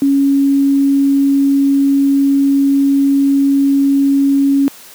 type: tone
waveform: sine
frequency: 277.2 Hz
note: C#4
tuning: in tune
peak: -8 dBFS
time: 0.02-4.68 s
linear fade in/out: 0 ms
effects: white hiss -38 dBFS RMS until 4.94 s + high-pass 150 Hz 12 dB/octave